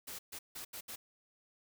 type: noise bursts at uneven times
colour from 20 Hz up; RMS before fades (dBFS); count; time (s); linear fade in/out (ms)
white; -45; 5; 0.07-0.19 / 0.32-0.39 / 0.55-0.65 / 0.73-0.81 / 0.88-0.96; 10
effects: none